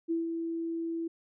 sine tone with ADSR envelope, 331.4 Hz, E4, 9 cents sharp, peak -26 dBFS, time 0.08-1.08 s, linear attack 30 ms, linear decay 150 ms, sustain -5 dB, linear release 9 ms, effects none

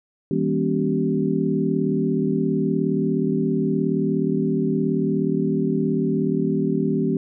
sine tone cluster, 162.5 / 199.6 / 239.5 / 278.6 / 384.9 Hz, E3 / G3 / A#3 / C#4 / G4, -24 / +32 / +47 / +9 / -32 cents, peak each -25 dBFS, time 0.31-7.17 s, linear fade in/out 2 ms, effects none

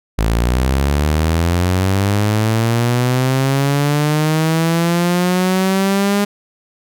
sawtooth linear sweep, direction up, 53 to 204.3 Hz, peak -9 dBFS, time 0.18-6.25 s, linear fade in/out 10 ms, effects none

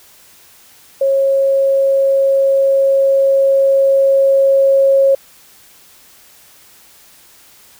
sine tone with level ramp, 545 Hz, C#5, 29 cents flat, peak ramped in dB -10 to -7 dBFS, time 1.01-5.15 s, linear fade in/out 5 ms, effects white hiss -45 dBFS RMS until 7.79 s

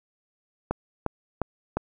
click train, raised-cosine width 1 ms, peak -11 dBFS, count 4, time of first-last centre 0.71-1.77 s, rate 2.83 Hz, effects none

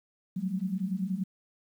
sine tone cluster, 180.8 / 191.2 / 217.9 Hz, F#3 / G3 / A3, -40 / -43 / -17 cents, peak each -33 / -31 / -39 dBFS, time 0.36-1.24 s, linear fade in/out 10 ms, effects 10-bit

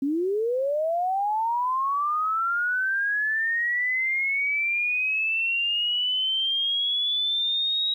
sine linear sweep, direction up, 265.4 to 3826 Hz, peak -22 dBFS, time 0.02-7.94 s, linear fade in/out 5 ms, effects 10-bit

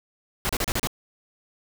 pink noise bursts, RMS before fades -25 dBFS, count 6, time 0.45-0.872 s, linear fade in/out 0 ms, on 42 ms, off 34 ms, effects none

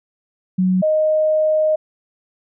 sine tone pair in turn, 185 / 620.8 Hz, F#3 / D#5, 0 / -4 cents, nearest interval octave + major sixth, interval 2096 cents, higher second, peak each -13 dBFS, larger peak neither, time 0.58-0.82 / 0.82-1.76 s, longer second, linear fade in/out 10 ms, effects none

